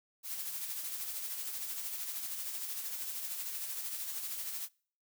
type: noise with tremolo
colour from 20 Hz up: blue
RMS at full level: -38 dBFS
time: 0.23-4.69 s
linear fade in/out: 50 ms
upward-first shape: sine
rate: 13 Hz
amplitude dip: 40%
effects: noise-tail reverb RT60 0.5 s tail -26 dB re dry